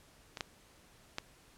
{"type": "clicks", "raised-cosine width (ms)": 0.2, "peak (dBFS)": [-24, -17, -18], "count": 3, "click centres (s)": [0.372, 0.408, 1.184], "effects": ["pink hiss -62 dBFS RMS until 1.57 s", "low-pass 12000 Hz 12 dB/octave"]}